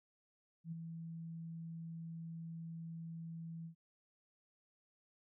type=tone with ADSR envelope; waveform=sine; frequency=164.81 Hz; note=E3; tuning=in tune; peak=-39 dBFS; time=0.64-3.75 s; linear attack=79 ms; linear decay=15 ms; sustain=-5 dB; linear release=96 ms; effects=none